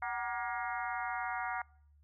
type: harmonic tone with a mistuned harmonic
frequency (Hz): 236.9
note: A#3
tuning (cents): +28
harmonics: 3 / 4 / 5 / 6 / 7 / 8 / 9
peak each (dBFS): -39 / -40 / -43 / -41 / -46 / -46 / -46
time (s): 0.02-1.62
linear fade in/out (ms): 5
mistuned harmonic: 3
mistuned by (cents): +88
effects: noise-tail reverb RT60 0.6 s tail -25 dB re dry + added 73 Hz sine -61 dBFS peak until 2.03 s